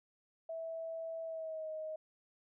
sine tone with pitch glide, 654 to 626.6 Hz, E5 to D#5, -14 to +12 cents, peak -39 dBFS, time 0.49-1.96 s, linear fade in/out 5 ms, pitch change -74 cents, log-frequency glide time 1.24-1.7 s, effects none

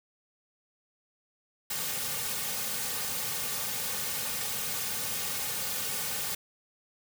white noise with comb filter, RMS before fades -33 dBFS, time 1.7-6.35 s, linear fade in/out 5 ms, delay 3 ms, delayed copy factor -0.85, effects none

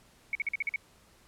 sine tone bursts, 2228 Hz, C#7, 8 cents sharp, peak -27 dBFS, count 7, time 0.33-0.76 s, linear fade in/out 2 ms, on 22 ms, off 46 ms, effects pink hiss -61 dBFS RMS until 1.27 s + low-pass 12000 Hz 12 dB/octave

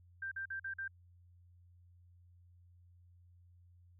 sine tone bursts, 1576 Hz, G6, 9 cents sharp, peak -38 dBFS, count 5, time 0.22-0.879 s, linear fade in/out 5 ms, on 95 ms, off 46 ms, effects added 88 Hz sine -60 dBFS peak until 3.99 s

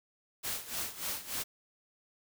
white noise with tremolo, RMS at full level -35 dBFS, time 0.43-1.44 s, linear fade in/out 20 ms, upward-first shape sine, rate 3.4 Hz, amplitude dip 80%, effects none

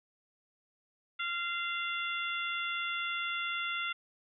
harmonic tone, 691 Hz, F5, 19 cents flat, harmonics 2 / 3 / 4 / 5, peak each -36 / -38 / -39 / -40 dBFS, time 1.19-3.93 s, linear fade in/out 10 ms, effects none

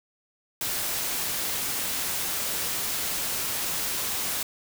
white noise, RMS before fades -29 dBFS, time 0.61-4.43 s, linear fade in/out 2 ms, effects none

